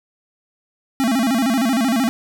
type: tone with vibrato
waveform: square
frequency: 246.3 Hz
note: B3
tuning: 5 cents flat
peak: -16 dBFS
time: 1-2.09 s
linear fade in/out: 0 ms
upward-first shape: square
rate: 13 Hz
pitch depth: 160 cents each way
effects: none